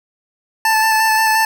25% pulse tone with vibrato, 880 Hz, A5, in tune, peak -8 dBFS, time 0.65-1.45 s, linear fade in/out 2 ms, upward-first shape square, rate 5.7 Hz, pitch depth 14 cents each way, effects none

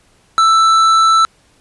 sine tone with tanh clipping, 1324 Hz, E6, 7 cents sharp, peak -9 dBFS, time 0.38-1.25 s, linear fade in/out 0 ms, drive 11 dB, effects pink hiss -53 dBFS RMS until 1.6 s + resampled to 24000 Hz

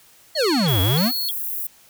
square exponential two-way sweep, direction down then up, 682 to 87 to 274.7 Hz, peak -18 dBFS, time 0.35-1.12 s, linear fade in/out 50 ms, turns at 0.81 s
sine tone with vibrato, 3809 Hz, A#7, 37 cents sharp, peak -24 dBFS, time 0.35-1.31 s, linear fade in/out 5 ms, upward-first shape square, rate 1.6 Hz, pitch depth 230 cents each way
white high-pass noise, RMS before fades -27 dBFS, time 0.68-1.67 s, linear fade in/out 5 ms, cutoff 12000 Hz, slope 24 dB/octave
effects white hiss -52 dBFS RMS until 1.89 s

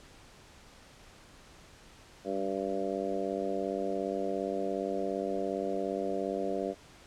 harmonic tone with a mistuned harmonic, 97.3 Hz, G2, 12 cents flat, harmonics 2 / 3 / 4 / 5 / 6 / 7, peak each -40 / -38 / -36 / -37 / -37 / -38 dBFS, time 2.24-6.75 s, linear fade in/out 50 ms, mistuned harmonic 2, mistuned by +24 cents, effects pink hiss -55 dBFS RMS until 7.06 s + low-pass 8000 Hz 12 dB/octave

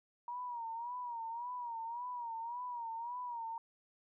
sine tone with vibrato, 948 Hz, A#5, 29 cents sharp, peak -39 dBFS, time 0.28-3.58 s, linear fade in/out 2 ms, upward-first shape sine, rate 1.8 Hz, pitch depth 84 cents each way, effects none

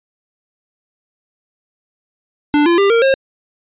square tone with pitch steps, 294.5 / 342.2 / 397.7 / 462.1 / 537 Hz, D4 / F4 / G4 / A#4 / C5, +5 / -35 / +25 / -15 / +45 cents, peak -10 dBFS, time 2.54-3.14 s, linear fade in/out 0 ms, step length 120 ms, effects resampled to 8000 Hz

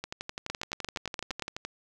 two click trains, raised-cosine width 0.2 ms, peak -18 / -15 dBFS, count 20 / 9, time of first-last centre 0.04-1.65 / 0.5-1.423 s, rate 11.8 / 8.67 Hz, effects none

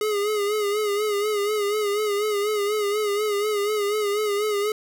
square tone with vibrato, 416.1 Hz, G#4, 3 cents sharp, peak -22 dBFS, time 0.01-4.72 s, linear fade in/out 2 ms, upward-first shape sine, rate 4.1 Hz, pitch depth 58 cents each way, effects none

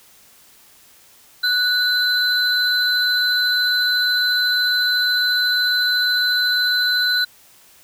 triangle tone pair together, 1480 / 4043 Hz, F#6 / B7, 0 / +40 cents, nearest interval octave + perfect fourth, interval 1740 cents, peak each -17 dBFS, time 1.43-7.25 s, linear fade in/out 10 ms, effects white hiss -50 dBFS RMS until 7.83 s

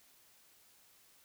silence, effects white hiss -65 dBFS RMS until 1.24 s

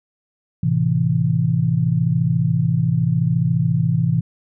sine chord, A minor, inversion none, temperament equal, 110 / 130.81 / 164.81 Hz, A2 / C3 / E3, 0 / 0 / 0 cents, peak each -22 / -19 / -18 dBFS, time 0.63-4.21 s, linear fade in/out 5 ms, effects none

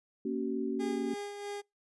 sine chord, F# major, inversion first, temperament equal with one note detuned, 233.1 / 277.2 / 378.6 Hz, A#3 / C#4 / F#4, 0 / 0 / +40 cents, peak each -35 / -35 / -35 dBFS, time 0.25-1.14 s, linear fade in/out 5 ms
30% pulse tone with tremolo, 407.3 Hz, G#4, 34 cents flat, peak -34 dBFS, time 0.79-1.62 s, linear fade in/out 20 ms, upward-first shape sine, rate 3.1 Hz, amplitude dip 45%
effects noise-tail reverb RT60 0.2 s tail -26 dB re dry + resampled to 24000 Hz

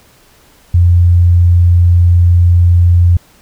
sine tone, 87.31 Hz, F2, in tune, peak -4 dBFS, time 0.74-3.17 s, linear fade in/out 5 ms, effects pink hiss -46 dBFS RMS until 3.41 s

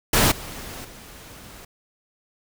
pink noise with level steps, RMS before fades -17 / -36 / -43 dBFS, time 0.13-1.65 s, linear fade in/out 5 ms, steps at 0.31 / 0.84 s, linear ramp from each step 10 ms, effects none

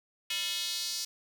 square tone with high-pass filter sweep, 196 Hz, G3, in tune, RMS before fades -34 dBFS, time 0.3-1.05 s, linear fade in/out 5 ms, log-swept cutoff 2900 to 5000 Hz, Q 2.8, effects none

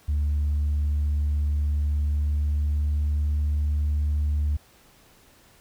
sine tone with pitch glide, 73.6 to 74.15 Hz, D2 to D2, +4 to +17 cents, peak -19 dBFS, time 0.08-4.57 s, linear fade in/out 10 ms, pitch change +13 cents, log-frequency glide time 2.08-3.15 s, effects tanh soft clip ceiling -19 dBFS + pink hiss -56 dBFS RMS until 5.6 s

